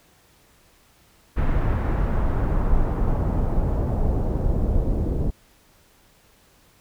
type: noise with low-pass filter sweep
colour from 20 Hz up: brown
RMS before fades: -21 dBFS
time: 1.36-5.31 s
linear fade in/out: 20 ms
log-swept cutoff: 1800 to 470 Hz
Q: 1.1
effects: pink hiss -57 dBFS RMS until 6.8 s